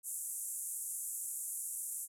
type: band-pass noise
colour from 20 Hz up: white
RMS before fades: -41 dBFS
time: 0.03-2.08 s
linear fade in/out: 50 ms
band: 7400 to 12000 Hz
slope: 48 dB/octave
effects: none